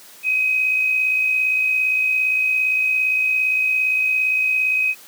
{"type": "tone with amplitude modulation", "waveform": "sine", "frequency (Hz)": 2525, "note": "D#7", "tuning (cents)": 25, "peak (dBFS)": -14, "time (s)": [0.23, 4.95], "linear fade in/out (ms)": 50, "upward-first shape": "sine", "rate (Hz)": 57.5, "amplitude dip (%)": 40, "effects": ["white hiss -44 dBFS RMS until 5.07 s", "high-pass 200 Hz 12 dB/octave"]}